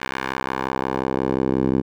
10% pulse tone with band-pass filter sweep, 65.7 Hz, C2, 8 cents sharp, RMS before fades -23 dBFS, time 0-1.82 s, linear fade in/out 20 ms, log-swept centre 1900 to 280 Hz, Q 1.1, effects none

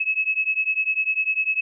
sine beating tone pair, 2574 / 2584 Hz, E7 / E7, -42 / -35 cents, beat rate 10 Hz, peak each -23 dBFS, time 0-1.61 s, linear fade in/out 10 ms, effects none

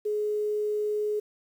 sine tone with quantisation, 421 Hz, G#4, 24 cents sharp, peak -25 dBFS, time 0.05-1.2 s, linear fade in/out 10 ms, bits 9, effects none

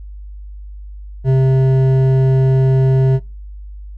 triangle tone with hard clipping, 132.1 Hz, C3, 17 cents sharp, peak -11 dBFS, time 1.24-3.2 s, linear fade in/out 50 ms, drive 13 dB, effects noise-tail reverb RT60 0.3 s tail -26 dB re dry + added 50 Hz sine -29 dBFS peak until 3.97 s

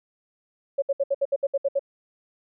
sine tone bursts, 554.4 Hz, C#5, in tune, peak -19 dBFS, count 10, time 0.78-1.794 s, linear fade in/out 10 ms, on 42 ms, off 66 ms, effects none

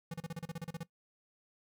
square tone bursts, 165.6 Hz, E3, 8 cents sharp, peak -38 dBFS, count 12, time 0.11-0.833 s, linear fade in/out 5 ms, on 30 ms, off 33 ms, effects noise-tail reverb RT60 0.1 s tail -18 dB re dry

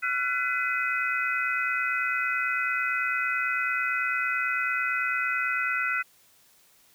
sine tone cluster, 1360 / 1489 / 2012 / 2526 Hz, F6 / F#6 / B6 / D#7, -46 / +11 / +32 / +26 cents, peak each -31 / -29 / -30 / -31 dBFS, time 0.02-6.03 s, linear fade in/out 20 ms, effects white hiss -60 dBFS RMS until 6.94 s

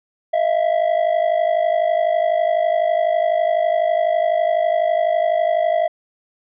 triangle ring-modulated tone, 659.3 Hz, E5, in tune, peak -10 dBFS, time 0.33-5.88 s, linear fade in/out 10 ms, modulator 26 Hz, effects resampled to 8000 Hz

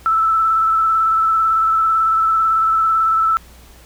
sine tone with vibrato, 1318.5 Hz, E6, in tune, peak -12 dBFS, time 0.06-3.37 s, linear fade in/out 0 ms, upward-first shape square, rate 18 Hz, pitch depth 16 cents each way, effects added 60 Hz sine -43 dBFS peak until 3.85 s + pink hiss -46 dBFS RMS until 3.85 s

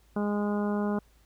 harmonic tone, 206.3 Hz, G#3, 11 cents flat, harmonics 1 / 2 / 3 / 4 / 5 / 6 / 7, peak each -27 / -33 / -37 / -39 / -41 / -43 / -44 dBFS, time 0.16-0.99 s, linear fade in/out 5 ms, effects added 54 Hz sine -59 dBFS peak until 1.25 s + pink hiss -66 dBFS RMS until 1.25 s

